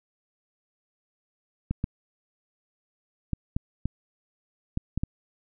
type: clicks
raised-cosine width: 5 ms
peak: -14 dBFS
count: 8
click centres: 1.71 / 1.841 / 3.333 / 3.565 / 3.856 / 4.774 / 4.976 / 5.035 s
effects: none